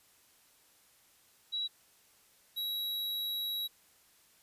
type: tone pair in turn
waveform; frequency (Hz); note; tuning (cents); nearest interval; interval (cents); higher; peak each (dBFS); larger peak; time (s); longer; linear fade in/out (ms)
sine / square; 3894 / 3874; B7 / B7; -25 / -34; unison; 9; first; -32 / -34; first; 1.52-1.68 / 2.56-3.68; second; 20
effects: white hiss -65 dBFS RMS until 4.42 s + resampled to 32000 Hz